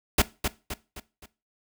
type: noise with echo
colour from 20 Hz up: pink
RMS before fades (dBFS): -19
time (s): 0.18-0.22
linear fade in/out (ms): 5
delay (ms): 260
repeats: 4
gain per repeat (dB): -7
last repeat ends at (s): 1.26
effects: noise-tail reverb RT60 0.3 s tail -19 dB re dry